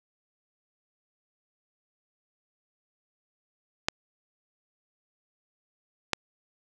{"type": "clicks", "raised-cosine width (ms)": 0.2, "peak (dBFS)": -6, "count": 2, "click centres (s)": [3.885, 6.133], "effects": ["8-bit"]}